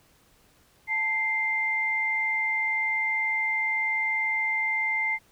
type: tone pair together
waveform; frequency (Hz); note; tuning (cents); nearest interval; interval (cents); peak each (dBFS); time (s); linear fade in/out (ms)
sine; 880.8 / 2093; A5 / C7; +2 / 0; octave + minor third; 1498; -33 / -24; 0.87-5.19; 50
effects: pink hiss -61 dBFS RMS until 5.31 s